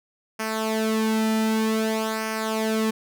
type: tone with flanger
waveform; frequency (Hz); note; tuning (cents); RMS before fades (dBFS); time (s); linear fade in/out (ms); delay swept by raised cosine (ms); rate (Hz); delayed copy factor
sawtooth; 220; A3; 0; -24; 0.39-2.91; 10; 0.26 to 1.86; 0.53; -0.7
effects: none